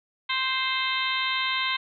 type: harmonic tone with a mistuned harmonic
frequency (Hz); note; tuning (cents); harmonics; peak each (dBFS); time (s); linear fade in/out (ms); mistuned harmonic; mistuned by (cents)
523.3; C5; 0; 2 / 3 / 4 / 5 / 6 / 7 / 8; -30 / -34 / -29 / -34 / -32 / -32 / -35; 0.29-1.77; 10; 8; -69
effects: none